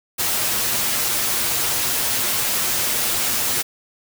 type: noise with comb filter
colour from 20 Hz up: white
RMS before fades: -21 dBFS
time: 0.18-3.63 s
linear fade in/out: 20 ms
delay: 8.4 ms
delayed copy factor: +0.5
effects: none